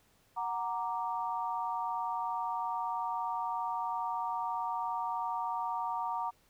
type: chord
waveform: sine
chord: Gb augmented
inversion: none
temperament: equal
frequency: 740 / 932.3 / 1174.7 Hz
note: Gb5 / Bb5 / D6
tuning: 0 / 0 / 0 cents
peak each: -38 / -34 / -39 dBFS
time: 0.36-6.31 s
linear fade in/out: 20 ms
effects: pink hiss -68 dBFS RMS until 6.49 s